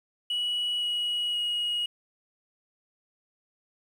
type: tone with pitch steps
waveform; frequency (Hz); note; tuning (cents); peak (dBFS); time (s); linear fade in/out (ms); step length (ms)
sine; 2930 / 2911 / 2893; F#7 / F#7 / F#7; -18 / -29 / -40; -24; 0.3-1.86; 5; 520
effects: tanh soft clip ceiling -24 dBFS + 9-bit